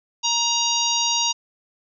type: harmonic tone with a mistuned harmonic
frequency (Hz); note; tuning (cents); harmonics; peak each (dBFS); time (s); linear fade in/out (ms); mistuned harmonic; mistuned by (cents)
940; A#5; +14; 1 / 3 / 4 / 5 / 6 / 7; -26 / -26 / -26 / -26 / -26 / -26; 0.23-1.33; 20; 6; +33
effects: none